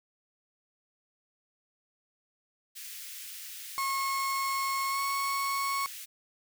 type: high-pass noise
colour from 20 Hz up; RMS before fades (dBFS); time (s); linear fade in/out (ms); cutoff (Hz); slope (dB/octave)
white; -43; 2.75-6.06; 20; 1800; 24
type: tone with pitch glide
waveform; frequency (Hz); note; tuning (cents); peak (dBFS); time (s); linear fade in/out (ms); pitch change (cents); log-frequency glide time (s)
35% pulse; 1088 to 1103.8; C#6 to C#6; -33 to -8; -27; 3.78-5.86; 0; +25; 4.89-5
effects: none